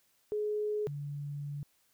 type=tone pair in turn; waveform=sine; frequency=421.5 / 144.11 Hz; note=G#4 / D3; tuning=+26 / -32 cents; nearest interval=octave + perfect fifth; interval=1858 cents; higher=first; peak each=-30 / -36 dBFS; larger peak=first; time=0.32-0.87 / 0.87-1.63 s; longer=second; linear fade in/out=0 ms; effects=white hiss -71 dBFS RMS until 1.93 s